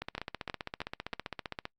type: two click trains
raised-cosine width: 0.3 ms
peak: -19 / -20 dBFS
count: 4 / 26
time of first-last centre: 0.18-1.135 / 0.02-1.654 s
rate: 3.14 / 15.3 Hz
effects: noise-tail reverb RT60 0.1 s tail -25 dB re dry + Opus 48 kbps